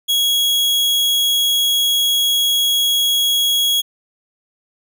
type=tone; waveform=40% pulse; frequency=3322 Hz; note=G#7; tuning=in tune; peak=-13 dBFS; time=0.08-3.82 s; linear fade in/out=20 ms; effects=none